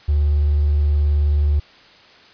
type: tone with hard clipping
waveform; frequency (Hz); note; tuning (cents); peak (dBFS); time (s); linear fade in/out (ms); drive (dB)
triangle; 73.42; D2; 0; -14; 0.08-1.6; 10; 4
effects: white hiss -47 dBFS RMS until 2.33 s + resampled to 11025 Hz